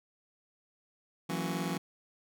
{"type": "chord", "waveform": "sawtooth", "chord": "F# dominant seventh", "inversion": "third", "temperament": "just", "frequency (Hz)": [166.5, 185, 231.2, 277.5], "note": ["E3", "F#3", "A#3", "C#4"], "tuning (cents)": [18, 0, -14, 2], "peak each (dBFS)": [-32, -32, -38, -35], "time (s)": [1.29, 1.78], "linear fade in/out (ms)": 10, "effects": []}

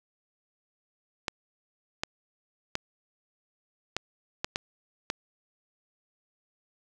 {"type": "clicks", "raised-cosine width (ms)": 0.2, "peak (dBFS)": -11, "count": 7, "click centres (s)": [1.282, 2.035, 2.754, 3.966, 4.445, 4.559, 5.101], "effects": []}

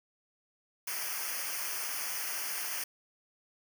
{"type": "noise with comb filter", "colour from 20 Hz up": "white", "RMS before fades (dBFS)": -36, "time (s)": [0.87, 2.84], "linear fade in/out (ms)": 5, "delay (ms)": 0.26, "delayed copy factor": -0.95, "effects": []}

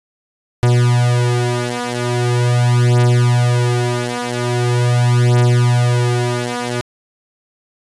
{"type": "beating tone pair", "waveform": "45% pulse", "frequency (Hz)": [121.5, 121.92], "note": ["B2", "B2"], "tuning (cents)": [-28, -22], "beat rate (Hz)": 0.42, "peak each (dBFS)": -15, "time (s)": [0.63, 6.81], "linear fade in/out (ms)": 0, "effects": ["resampled to 24000 Hz"]}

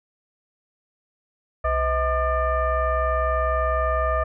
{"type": "tone with frequency modulation", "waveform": "sine", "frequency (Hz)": 636, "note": "D#5", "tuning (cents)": 38, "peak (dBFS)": -19, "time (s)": [1.64, 4.24], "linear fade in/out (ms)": 10, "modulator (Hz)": 572, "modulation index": 1.4, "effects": []}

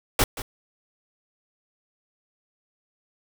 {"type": "noise with echo", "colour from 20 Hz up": "pink", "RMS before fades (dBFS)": -19, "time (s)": [0.19, 0.24], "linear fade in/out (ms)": 2, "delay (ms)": 180, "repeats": 1, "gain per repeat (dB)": -14, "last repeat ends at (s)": 0.42, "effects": []}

